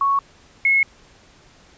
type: tone pair in turn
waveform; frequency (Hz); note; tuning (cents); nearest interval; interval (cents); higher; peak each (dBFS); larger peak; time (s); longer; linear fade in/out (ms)
sine; 1108.7 / 2177; C#6 / C#7; 0 / -32; octave; 1168; second; -15 / -13; second; 0.01-0.19 / 0.65-0.83; neither; 2
effects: pink hiss -51 dBFS RMS until 1.77 s + resampled to 16000 Hz